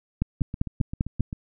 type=two click trains; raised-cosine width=5 ms; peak=-19 / -10 dBFS; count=8 / 6; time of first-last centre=0.41-1.329 / 0.22-1.206 s; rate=7.62 / 5.07 Hz; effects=none